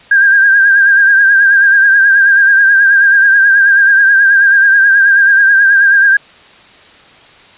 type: tone with vibrato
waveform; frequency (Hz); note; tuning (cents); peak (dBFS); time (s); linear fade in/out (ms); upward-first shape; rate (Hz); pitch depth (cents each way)
sine; 1600; G6; +35; -4; 0.11-6.17; 5; triangle; 9.3; 60
effects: white hiss -40 dBFS RMS until 7.57 s + resampled to 8000 Hz